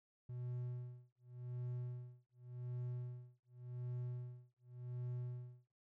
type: tone with tremolo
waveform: triangle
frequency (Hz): 123.3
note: B2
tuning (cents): -2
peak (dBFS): -38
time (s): 0.29-5.72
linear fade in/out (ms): 5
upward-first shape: sine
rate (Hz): 0.88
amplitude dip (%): 100
effects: none